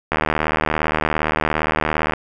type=click train; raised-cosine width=0.5 ms; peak=-3 dBFS; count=157; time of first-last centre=0.12-2.136 s; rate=77.4 Hz; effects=none